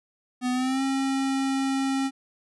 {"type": "tone with pitch glide", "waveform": "square", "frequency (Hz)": [250, 269.5], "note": ["B3", "C#4"], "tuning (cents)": [21, -49], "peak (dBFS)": -24, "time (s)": [0.41, 2.11], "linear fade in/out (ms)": 50, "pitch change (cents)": 130, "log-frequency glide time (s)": [0.52, 0.82], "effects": ["resampled to 24000 Hz"]}